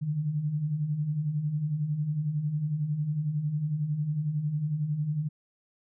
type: beating tone pair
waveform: sine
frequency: 141.6 / 152.6 Hz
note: C#3 / D#3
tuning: +37 / -33 cents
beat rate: 11 Hz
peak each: -35 / -27 dBFS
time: 0.01-5.29 s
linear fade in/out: 20 ms
effects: none